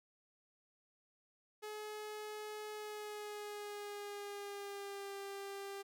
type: tone with pitch glide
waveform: sawtooth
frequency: 424.7 to 396.3 Hz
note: G#4 to G4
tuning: +39 to +19 cents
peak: -40 dBFS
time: 1.62-5.83 s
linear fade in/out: 20 ms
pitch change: -120 cents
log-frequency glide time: 2.73-5.16 s
effects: none